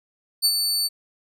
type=tone with ADSR envelope; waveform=sawtooth; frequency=4500 Hz; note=C#8; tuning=25 cents sharp; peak=-12 dBFS; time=0.42-0.89 s; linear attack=32 ms; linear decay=57 ms; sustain=-6 dB; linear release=28 ms; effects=none